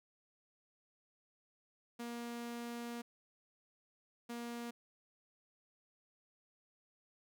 sawtooth tone bursts at uneven times, 236.8 Hz, A#3, 27 cents sharp, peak -38 dBFS, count 2, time 1.99-3.02 / 4.29-4.71 s, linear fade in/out 10 ms, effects none

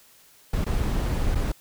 brown noise with dropouts, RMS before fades -24 dBFS, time 0.53-1.52 s, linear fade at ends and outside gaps 5 ms, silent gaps 0.645-0.663 / 1.349-1.354 s, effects white hiss -55 dBFS RMS until 1.6 s

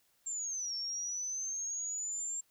sine linear two-way sweep, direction down then up, 7430 to 5430 to 7430 Hz, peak -35 dBFS, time 0.26-2.41 s, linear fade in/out 10 ms, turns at 0.75 s, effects white hiss -72 dBFS RMS until 2.5 s

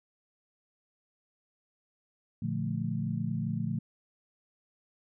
sine chord, Bb major seventh, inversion none, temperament equal with one note detuned, 116.54 / 146.83 / 174.61 / 219.4 Hz, Bb2 / D3 / F3 / A3, 0 / 0 / 0 / -5 cents, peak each -35 / -35 / -35 / -35 dBFS, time 2.42-3.79 s, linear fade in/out 5 ms, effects none

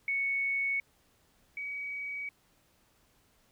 sine tone pair in turn, 2217 / 2266 Hz, C#7 / C#7, 0 / +37 cents, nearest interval unison, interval 37 cents, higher second, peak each -28 / -35 dBFS, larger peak first, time 0.08-0.8 / 1.57-2.29 s, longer neither, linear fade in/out 2 ms, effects pink hiss -68 dBFS RMS until 3.51 s

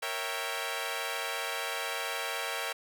10% pulse chord, A# diminished seventh, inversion none, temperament equal, 466.2 / 554.4 / 659.3 / 784 Hz, A#4 / C#5 / E5 / G5, 0 / 0 / 0 / 0 cents, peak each -30 dBFS, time 0.02-2.73 s, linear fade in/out 10 ms, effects none

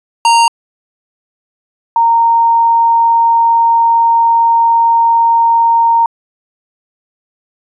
square / sine tone pair in turn, 928 / 924.4 Hz, A#5 / A#5, -8 / -15 cents, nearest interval unison, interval 7 cents, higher first, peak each -6 dBFS, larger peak neither, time 0.25-0.48 / 1.96-6.06 s, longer second, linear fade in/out 2 ms, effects resampled to 24000 Hz

